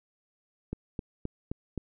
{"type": "click train", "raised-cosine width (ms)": 3, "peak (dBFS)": -20, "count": 5, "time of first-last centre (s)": [0.73, 1.777], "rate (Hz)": 3.82, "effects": []}